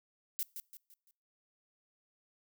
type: noise with echo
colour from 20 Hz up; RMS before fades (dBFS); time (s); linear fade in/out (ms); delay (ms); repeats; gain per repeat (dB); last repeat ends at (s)
violet; -35; 0.39-0.43; 0; 170; 4; -8; 1.11
effects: noise-tail reverb RT60 0.5 s tail -25 dB re dry